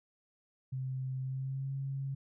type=tone with pitch glide; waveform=sine; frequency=130.81 to 136.29 Hz; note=C3 to C#3; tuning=0 to -29 cents; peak=-34 dBFS; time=0.72-2.15 s; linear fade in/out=10 ms; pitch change=+71 cents; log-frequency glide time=1.21-1.73 s; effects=none